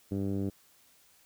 10% pulse tone with low-pass filter, 98.4 Hz, G2, 7 cents sharp, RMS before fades -32 dBFS, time 0.11-0.5 s, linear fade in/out 10 ms, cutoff 310 Hz, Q 1.1, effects white hiss -63 dBFS RMS until 1.25 s

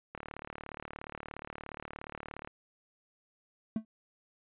click train, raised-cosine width 0.5 ms, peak -26 dBFS, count 87, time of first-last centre 0.15-2.474 s, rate 37 Hz
triangle tone with exponential decay, 220 Hz, A3, in tune, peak -24 dBFS, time 3.76-3.85 s, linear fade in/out 2 ms, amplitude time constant 19 ms
effects resampled to 8000 Hz

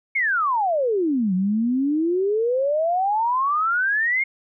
sine exponential two-way sweep, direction down then up, 2235 to 180 to 2174 Hz, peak -18 dBFS, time 0.15-4.24 s, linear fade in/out 10 ms, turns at 1.34 s, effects none

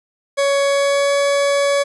40% pulse tone with pitch glide, 559 to 564.2 Hz, C#5 to C#5, +14 to +30 cents, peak -13 dBFS, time 0.37-1.84 s, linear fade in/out 20 ms, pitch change +16 cents, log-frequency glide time 0.63-1.15 s, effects resampled to 24000 Hz + 8-bit

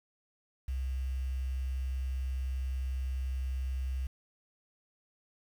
sine tone with quantisation, 65.1 Hz, C2, 8 cents flat, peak -31 dBFS, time 0.68-4.07 s, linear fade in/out 5 ms, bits 9, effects none

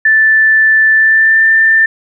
sine tone with pitch glide, 1760 to 1784.6 Hz, A6 to A6, 0 to +24 cents, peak -5 dBFS, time 0.05-1.86 s, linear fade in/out 5 ms, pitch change +24 cents, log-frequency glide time 0.93-1.44 s, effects none

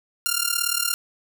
5% pulse tone with amplitude modulation, 1396.9 Hz, F6, in tune, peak -6 dBFS, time 0.26-0.94 s, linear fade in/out 0 ms, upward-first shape sine, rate 37.3 Hz, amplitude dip 85%, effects none

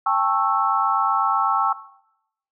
sine chord, A dominant seventh, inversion third, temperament just, 792 / 880 / 1100 / 1320 Hz, G5 / A5 / C#6 / E6, +18 / 0 / -14 / +2 cents, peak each -23 / -24 / -22 / -22 dBFS, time 0.06-1.73 s, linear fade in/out 5 ms, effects noise-tail reverb RT60 0.8 s tail -18 dB re dry

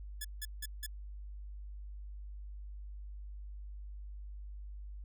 5% pulse tone bursts, 1714 Hz, A6, 46 cents flat, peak -28 dBFS, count 4, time 0.21-0.864 s, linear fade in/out 5 ms, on 36 ms, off 170 ms, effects added 50 Hz sine -43 dBFS peak until 5.04 s

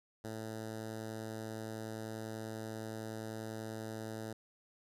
10% pulse tone with notch filter, 110.4 Hz, A2, 6 cents sharp, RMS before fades -43 dBFS, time 0.24-4.33 s, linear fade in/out 5 ms, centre 2500 Hz, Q 1.3, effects resampled to 32000 Hz

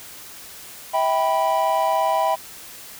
triangle chord, E minor, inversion none, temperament equal with one note detuned, 647.2 / 784 / 987.8 Hz, E5 / G5 / B5, -32 / 0 / 0 cents, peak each -20 dBFS, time 0.93-2.36 s, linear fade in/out 20 ms, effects white hiss -40 dBFS RMS until 2.99 s

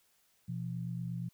sine tone pair together, 123.47 / 171.99 Hz, B2 / F3, 0 / -26 cents, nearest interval tritone, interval 574 cents, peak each -38 / -38 dBFS, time 0.48-1.29 s, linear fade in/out 10 ms, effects white hiss -71 dBFS RMS until 1.33 s

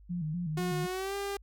sine tone with vibrato, 164.81 Hz, E3, in tune, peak -31 dBFS, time 0.09-0.87 s, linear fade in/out 20 ms, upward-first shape square, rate 4 Hz, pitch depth 110 cents each way
sawtooth tone with pitch glide, 362 to 399.4 Hz, F#4 to G4, -38 to +32 cents, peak -29 dBFS, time 0.57-1.37 s, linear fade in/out 5 ms, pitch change +170 cents, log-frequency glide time 0.86-1.15 s
effects added 50 Hz sine -52 dBFS peak until 1.42 s

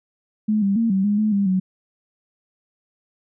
sine tone with pitch steps, 213.9 / 197.6 / 228.8 / 192.1 / 206 / 214.5 / 199.6 / 186.8 Hz, A3 / G3 / A#3 / G3 / G#3 / A3 / G3 / F#3, -49 / +14 / -32 / -35 / -14 / -44 / +32 / +17 cents, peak -16 dBFS, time 0.48-1.6 s, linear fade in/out 10 ms, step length 140 ms, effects none

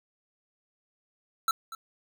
square tone with echo, 1331 Hz, E6, 16 cents sharp, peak -23 dBFS, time 1.48-1.51 s, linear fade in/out 2 ms, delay 240 ms, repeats 1, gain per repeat -15 dB, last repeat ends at 1.75 s, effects none

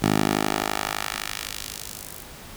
10% pulse tone with high-pass filter sweep, 51.8 Hz, G#1, 4 cents flat, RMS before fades -27 dBFS, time 0.02-2.24 s, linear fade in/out 10 ms, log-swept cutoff 150 to 12000 Hz, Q 0.75, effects pink hiss -42 dBFS RMS until 2.56 s

